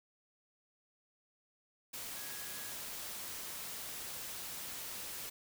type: tone in noise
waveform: sine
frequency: 1661.2 Hz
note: G#6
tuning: in tune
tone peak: -54 dBFS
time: 2.16-2.73 s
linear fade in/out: 10 ms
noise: white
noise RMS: -44 dBFS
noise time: 1.93-5.3 s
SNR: -13 dB
effects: none